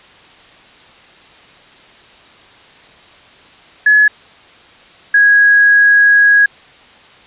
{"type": "tone pair in turn", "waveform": "sine", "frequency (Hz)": [1699, 1655.4], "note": ["G#6", "G#6"], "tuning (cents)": [39, -6], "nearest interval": "unison", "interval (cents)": 45, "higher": "first", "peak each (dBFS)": -5, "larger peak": "neither", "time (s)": [[3.86, 4.08], [5.14, 6.46]], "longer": "second", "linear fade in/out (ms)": 5, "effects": ["white hiss -42 dBFS RMS until 7.26 s", "resampled to 8000 Hz"]}